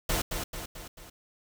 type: noise with echo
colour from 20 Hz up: pink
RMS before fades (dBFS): -28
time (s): 0.09-0.22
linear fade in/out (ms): 5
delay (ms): 220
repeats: 4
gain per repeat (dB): -5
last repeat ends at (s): 1.1
effects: none